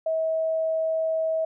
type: tone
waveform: sine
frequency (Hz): 643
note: E5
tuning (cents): -43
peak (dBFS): -22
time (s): 0.06-1.45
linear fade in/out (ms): 5
effects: none